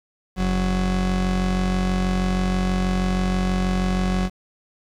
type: tone pair together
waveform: 40% pulse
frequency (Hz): 46.25 / 185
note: F#1 / F#3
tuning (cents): 0 / 0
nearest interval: 2 octaves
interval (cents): 2400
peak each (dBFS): -22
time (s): 0.36-4.3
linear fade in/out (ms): 50
effects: low-pass 7000 Hz 12 dB/octave + 8-bit